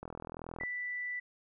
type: click train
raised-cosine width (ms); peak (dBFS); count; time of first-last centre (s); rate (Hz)
1; -28; 26; 0.03-0.635; 41.3
type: tone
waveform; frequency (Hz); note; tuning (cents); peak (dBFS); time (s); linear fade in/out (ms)
sine; 1975.5; B6; 0; -35; 0.6-1.2; 10
effects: none